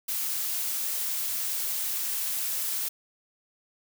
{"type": "noise", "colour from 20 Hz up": "blue", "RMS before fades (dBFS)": -30, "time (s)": [0.08, 2.89], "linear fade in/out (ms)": 10, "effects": []}